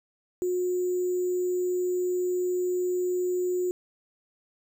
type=tone with sample-and-hold; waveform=sine; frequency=361.4 Hz; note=F#4; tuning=41 cents flat; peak=-24 dBFS; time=0.42-3.71 s; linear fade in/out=0 ms; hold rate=7350 Hz; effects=none